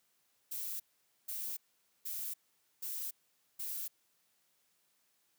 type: noise bursts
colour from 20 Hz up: violet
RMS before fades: -40 dBFS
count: 5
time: 0.51-3.88 s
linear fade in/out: 10 ms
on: 290 ms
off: 480 ms
effects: white hiss -75 dBFS RMS until 5.38 s + high-pass 100 Hz 12 dB/octave